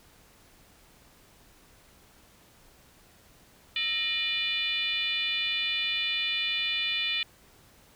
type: tone with frequency modulation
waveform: sine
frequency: 2960 Hz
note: F#7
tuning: in tune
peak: -26 dBFS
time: 3.76-7.23 s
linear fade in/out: 2 ms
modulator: 549 Hz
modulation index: 1.5
effects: pink hiss -58 dBFS RMS until 7.95 s